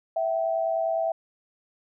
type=tone pair together; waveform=sine; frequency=658.2 / 768 Hz; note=E5 / G5; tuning=-3 / -36 cents; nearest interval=minor third; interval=267 cents; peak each=-24 / -29 dBFS; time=0.16-1.12 s; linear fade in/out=5 ms; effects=none